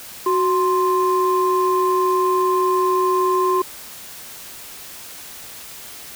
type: tone pair together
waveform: sine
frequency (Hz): 370 / 1046.5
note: F#4 / C6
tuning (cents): 0 / 0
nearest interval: octave + tritone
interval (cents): 1800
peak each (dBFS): -17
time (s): 0.26-3.62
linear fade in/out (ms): 5
effects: tanh soft clip ceiling -8 dBFS + white hiss -37 dBFS RMS until 6.15 s

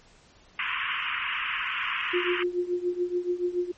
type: band-pass noise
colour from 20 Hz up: white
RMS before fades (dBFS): -30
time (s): 0.59-2.43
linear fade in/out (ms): 2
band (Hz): 1000 to 3000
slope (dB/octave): 96
type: tone with tremolo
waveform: sine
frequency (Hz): 355.3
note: F4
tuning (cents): +30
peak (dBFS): -21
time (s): 2.13-3.72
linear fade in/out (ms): 10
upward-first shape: triangle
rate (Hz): 7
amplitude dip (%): 90
effects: pink hiss -57 dBFS RMS until 3.77 s + MP3 32 kbps

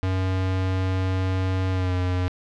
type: tone with pitch glide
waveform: square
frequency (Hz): 93.7 to 90.82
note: F#2 to F#2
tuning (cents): +22 to -32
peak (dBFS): -22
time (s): 0.03-2.28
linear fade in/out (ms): 0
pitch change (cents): -54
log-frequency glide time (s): 1.71-1.94
effects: low-pass 4000 Hz 12 dB/octave

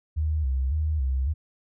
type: tone with vibrato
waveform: sine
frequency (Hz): 71.3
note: C#2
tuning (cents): +49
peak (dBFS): -22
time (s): 0.16-1.34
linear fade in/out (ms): 20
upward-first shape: square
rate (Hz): 1.8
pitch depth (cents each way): 140
effects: none

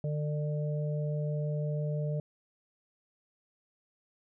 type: harmonic tone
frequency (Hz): 149.5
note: D3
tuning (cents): +31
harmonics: 1 / 3 / 4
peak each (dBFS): -30 / -41 / -39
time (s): 0.04-2.2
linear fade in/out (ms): 2
effects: none

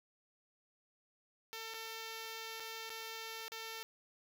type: tone with dropouts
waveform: 5% pulse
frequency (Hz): 448.7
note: A4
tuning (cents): +34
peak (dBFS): -32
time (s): 1.53-3.83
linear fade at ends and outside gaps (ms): 0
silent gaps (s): 1.739-1.743 / 2.598-2.603 / 2.894-2.901 / 3.481-3.519
effects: none

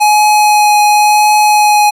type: tone with vibrato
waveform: square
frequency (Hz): 840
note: G#5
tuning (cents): +19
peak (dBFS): -6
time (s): 0-1.91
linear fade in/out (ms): 20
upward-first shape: triangle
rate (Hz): 0.93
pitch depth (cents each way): 11
effects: resampled to 32000 Hz

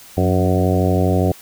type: harmonic tone with a mistuned harmonic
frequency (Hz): 92.5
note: F#2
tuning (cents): 0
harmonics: 1 / 2 / 3 / 4 / 5 / 6 / 7 / 8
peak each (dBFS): -17 / -20 / -22 / -23 / -24 / -25 / -25 / -26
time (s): 0.17-1.32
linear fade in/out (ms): 5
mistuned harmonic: 2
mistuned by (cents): -55
effects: white hiss -42 dBFS RMS until 1.41 s

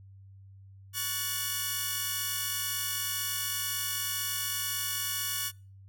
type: tone cluster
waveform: 5% pulse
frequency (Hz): 1120 / 1477 / 1756 / 2912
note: C#6 / F#6 / A6 / F#7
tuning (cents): +18 / -3 / -4 / -28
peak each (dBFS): -26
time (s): 0.93-5.52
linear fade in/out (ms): 50
effects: noise-tail reverb RT60 0.4 s tail -26 dB re dry + added 97 Hz sine -49 dBFS peak until 5.88 s

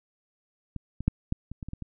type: clicks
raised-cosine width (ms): 5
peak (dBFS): -22 / -21 / -9 / -14 / -25 / -24 / -25 / -23 / -24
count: 9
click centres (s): 0.763 / 1.006 / 1.08 / 1.324 / 1.516 / 1.628 / 1.686 / 1.734 / 1.823
effects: none

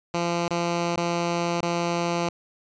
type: tone with dropouts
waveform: 10% pulse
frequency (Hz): 171.6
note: F3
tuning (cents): -30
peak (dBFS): -15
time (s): 0.14-2.29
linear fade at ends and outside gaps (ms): 2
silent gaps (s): 0.48-0.507 / 0.96-0.974 / 1.608-1.628
effects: resampled to 16000 Hz

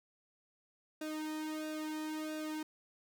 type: tone with flanger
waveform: sawtooth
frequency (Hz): 309.6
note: D#4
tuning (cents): -9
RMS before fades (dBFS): -40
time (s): 1.01-2.63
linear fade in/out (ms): 5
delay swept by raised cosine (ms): 0.95 to 1.83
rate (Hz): 1.5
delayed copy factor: -0.85
effects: none

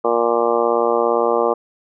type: harmonic tone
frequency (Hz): 117.6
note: A#2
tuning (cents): +16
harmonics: 2 / 3 / 4 / 5 / 6 / 7 / 8 / 9 / 10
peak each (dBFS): -30 / -23 / -18 / -21 / -25 / -24 / -30 / -25 / -25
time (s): 0.04-1.54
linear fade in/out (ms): 10
effects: none

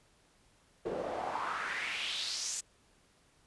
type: noise with band-pass filter sweep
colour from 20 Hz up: pink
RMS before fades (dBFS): -37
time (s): 0.85-2.61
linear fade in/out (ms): 10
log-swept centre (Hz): 410 to 7600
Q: 3.3
effects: pink hiss -67 dBFS RMS until 3.46 s + resampled to 24000 Hz

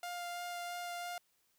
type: tone with vibrato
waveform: sawtooth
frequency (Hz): 702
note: F5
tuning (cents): +9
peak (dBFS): -36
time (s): 0.03-1.18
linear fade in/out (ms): 2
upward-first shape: sine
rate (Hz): 3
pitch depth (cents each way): 9
effects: white hiss -75 dBFS RMS until 1.58 s

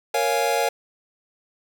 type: chord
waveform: square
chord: Bb minor seventh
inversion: none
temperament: equal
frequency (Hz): 466.2 / 554.4 / 698.5 / 830.6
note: Bb4 / Db5 / F5 / Ab5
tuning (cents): 0 / 0 / 0 / 0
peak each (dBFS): -26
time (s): 0.14-0.69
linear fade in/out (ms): 5
effects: none

